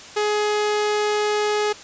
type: tone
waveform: sawtooth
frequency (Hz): 419.8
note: G#4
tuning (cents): +19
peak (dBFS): -15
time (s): 0.16-1.73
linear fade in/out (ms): 10
effects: white hiss -40 dBFS RMS until 1.83 s + resampled to 16000 Hz